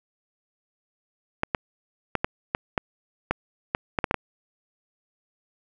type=clicks; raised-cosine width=0.5 ms; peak=-7 dBFS; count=12; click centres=1.434 / 1.548 / 2.153 / 2.245 / 2.549 / 2.778 / 3.31 / 3.749 / 3.988 / 4.042 / 4.111 / 4.143 s; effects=none